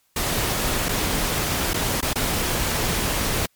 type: noise with dropouts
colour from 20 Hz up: pink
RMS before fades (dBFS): -23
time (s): 0.16-3.46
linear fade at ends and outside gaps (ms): 5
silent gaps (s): 0.886-0.89 / 1.734-1.741 / 2.008-2.025 / 2.133-2.156
effects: white hiss -65 dBFS RMS until 3.55 s + MP3 96 kbps